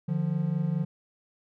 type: tone pair together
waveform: triangle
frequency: 149.99 / 174.61 Hz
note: D3 / F3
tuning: +37 / 0 cents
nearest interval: minor third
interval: 263 cents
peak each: -26 dBFS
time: 0.08-0.85 s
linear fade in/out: 10 ms
effects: none